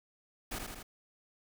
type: noise with echo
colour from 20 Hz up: pink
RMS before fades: -38 dBFS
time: 0.51-0.59 s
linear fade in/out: 10 ms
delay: 80 ms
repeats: 3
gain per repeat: -3 dB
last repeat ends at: 0.83 s
effects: none